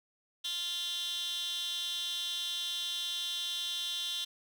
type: tone with high-pass filter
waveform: 15% pulse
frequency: 349.2 Hz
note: F4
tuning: in tune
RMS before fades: -36 dBFS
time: 0.44-4.25 s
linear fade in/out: 10 ms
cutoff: 3400 Hz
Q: 4.9
effects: none